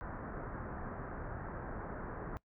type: low-pass noise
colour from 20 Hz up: pink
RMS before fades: -43 dBFS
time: 0.01-2.37 s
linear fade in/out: 0 ms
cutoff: 1700 Hz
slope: 48 dB/octave
effects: noise-tail reverb RT60 0.1 s tail -21 dB re dry